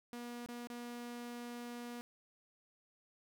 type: tone with dropouts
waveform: sawtooth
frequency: 240.2 Hz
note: B3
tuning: 48 cents flat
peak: -40 dBFS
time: 0.13-2.01 s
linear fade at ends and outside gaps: 0 ms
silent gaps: 0.461-0.487 / 0.672-0.701 s
effects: none